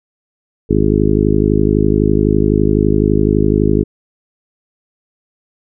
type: harmonic tone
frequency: 51.91 Hz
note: G#1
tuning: in tune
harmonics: 1 / 2 / 3 / 4 / 5 / 6 / 7 / 8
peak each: -18 / -18 / -18 / -18 / -18 / -18 / -18 / -18 dBFS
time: 0.69-3.84 s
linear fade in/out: 20 ms
effects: none